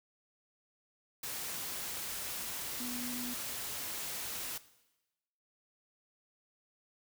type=tone in noise; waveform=sine; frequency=245.4 Hz; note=B3; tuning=11 cents flat; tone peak=-40 dBFS; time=2.8-3.34 s; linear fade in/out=5 ms; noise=white; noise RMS=-40 dBFS; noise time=1.23-4.58 s; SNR=-3 dB; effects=noise-tail reverb RT60 1.0 s tail -17 dB re dry